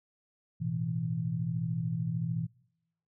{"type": "chord", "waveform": "sine", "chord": "A suspended second", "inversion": "none", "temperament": "equal", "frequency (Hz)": [110, 123.47, 164.81], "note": ["A2", "B2", "E3"], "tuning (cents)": [0, 0, 0], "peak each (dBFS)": [-38, -34, -32], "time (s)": [0.6, 2.47], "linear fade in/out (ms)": 20, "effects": ["noise-tail reverb RT60 0.9 s tail -26 dB re dry"]}